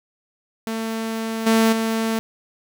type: tone with level steps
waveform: sawtooth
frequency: 224 Hz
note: A3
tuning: 31 cents sharp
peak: -20 / -10 / -16 dBFS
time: 0.67-2.19 s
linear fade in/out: 0 ms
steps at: 1.46 / 1.72 s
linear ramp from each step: 10 ms
effects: none